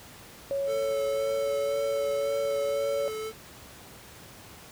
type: tone with pitch glide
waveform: sine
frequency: 554.4 to 562.1 Hz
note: C#5 to C#5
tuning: 0 to +24 cents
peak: -26 dBFS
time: 0.51-3.08 s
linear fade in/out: 0 ms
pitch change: +24 cents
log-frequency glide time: 1.26-1.58 s
type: tone with vibrato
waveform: square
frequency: 440 Hz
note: A4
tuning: in tune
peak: -33 dBFS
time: 0.66-3.33 s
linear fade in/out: 50 ms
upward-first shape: sine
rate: 1.9 Hz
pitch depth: 23 cents each way
effects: pink hiss -48 dBFS RMS until 4.71 s + high-pass 60 Hz 12 dB/octave